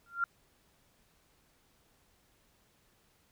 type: tone with exponential growth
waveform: sine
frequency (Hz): 1386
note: F6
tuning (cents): -14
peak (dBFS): -24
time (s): 0.06-0.24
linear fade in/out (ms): 2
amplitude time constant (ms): 38
effects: pink hiss -69 dBFS RMS until 3.31 s